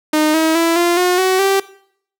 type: tone with pitch steps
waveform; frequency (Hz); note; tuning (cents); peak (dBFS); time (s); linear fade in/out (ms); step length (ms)
sawtooth; 307.2 / 319.7 / 332.7 / 346.2 / 360.3 / 374.9 / 390.2; D#4 / D#4 / E4 / F4 / F#4 / F#4 / G4; -22 / +47 / +16 / -15 / -46 / +23 / -8; -8; 0.13-1.6; 5; 210
effects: noise-tail reverb RT60 0.6 s tail -18 dB re dry